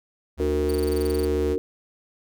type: tone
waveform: square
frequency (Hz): 73.42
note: D2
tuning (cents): 0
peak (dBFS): -27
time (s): 0.37-1.57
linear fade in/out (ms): 50
type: chord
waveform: sine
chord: D augmented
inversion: none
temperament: just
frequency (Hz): 293.7 / 367.1 / 458.9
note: D4 / F#4 / A#4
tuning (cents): 0 / -14 / -27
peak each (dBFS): -29 / -27 / -25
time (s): 0.4-1.58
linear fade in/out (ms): 0
type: tone bursts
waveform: 15% pulse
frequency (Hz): 4559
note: C#8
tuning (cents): +48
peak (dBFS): -28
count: 13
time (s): 0.69-1.251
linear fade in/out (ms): 5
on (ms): 21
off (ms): 24
effects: none